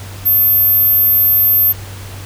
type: tone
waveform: sine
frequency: 13390 Hz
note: G#9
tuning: 13 cents sharp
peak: -8 dBFS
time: 0.25-1.73 s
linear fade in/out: 20 ms
effects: added 97 Hz sine -28 dBFS peak until 2.25 s + pink hiss -34 dBFS RMS until 2.25 s